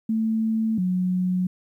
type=tone pair in turn; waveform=sine; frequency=221.8 / 182.66 Hz; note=A3 / F#3; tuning=+14 / -22 cents; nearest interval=minor third; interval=336 cents; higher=first; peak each=-20 dBFS; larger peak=neither; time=0.09-0.78 / 0.78-1.47 s; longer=neither; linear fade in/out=5 ms; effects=10-bit